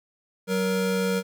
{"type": "tone pair together", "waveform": "square", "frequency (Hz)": [188.26, 470.3], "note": ["F#3", "A#4"], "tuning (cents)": [30, 15], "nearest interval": "octave + major third", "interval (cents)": 1585, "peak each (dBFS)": -26, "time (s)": [0.47, 1.23], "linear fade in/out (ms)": 50, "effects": []}